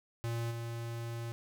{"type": "tone with level steps", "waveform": "square", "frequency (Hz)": 116.54, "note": "A#2", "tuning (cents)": 0, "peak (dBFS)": [-34, -38], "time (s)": [0.24, 1.32], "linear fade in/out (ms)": 0, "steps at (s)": 0.5, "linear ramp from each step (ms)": 20, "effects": []}